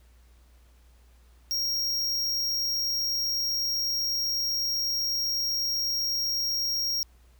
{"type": "tone", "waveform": "square", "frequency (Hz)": 5588, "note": "F8", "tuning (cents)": 0, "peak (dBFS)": -26, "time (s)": [1.51, 7.03], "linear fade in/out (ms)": 0, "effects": ["added 60 Hz sine -54 dBFS peak until 7.39 s", "pink hiss -65 dBFS RMS until 7.39 s"]}